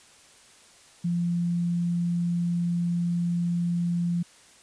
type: tone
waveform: sine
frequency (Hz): 172.8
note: F3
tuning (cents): -18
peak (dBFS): -23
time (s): 1.04-4.23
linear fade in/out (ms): 10
effects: white hiss -54 dBFS RMS until 4.62 s + resampled to 22050 Hz